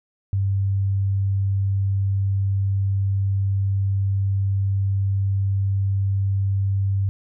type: tone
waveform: sine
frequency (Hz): 98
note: G2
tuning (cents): 0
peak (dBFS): -18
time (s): 0.33-7.09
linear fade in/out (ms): 0
effects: none